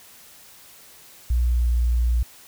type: tone with pitch glide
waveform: sine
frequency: 60.1 to 59.38 Hz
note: B1 to A#1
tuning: -46 to +33 cents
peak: -17 dBFS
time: 1.3-2.23 s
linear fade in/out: 5 ms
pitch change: -21 cents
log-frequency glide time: 1.48-1.68 s
effects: white hiss -48 dBFS RMS until 2.47 s